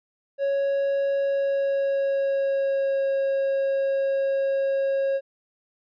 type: tone with pitch glide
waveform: triangle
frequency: 554.4 to 545.2 Hz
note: C#5 to C#5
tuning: 0 to -29 cents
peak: -19 dBFS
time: 0.38-5.21 s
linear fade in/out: 50 ms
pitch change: -29 cents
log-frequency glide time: 1.18-3.07 s
effects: resampled to 11025 Hz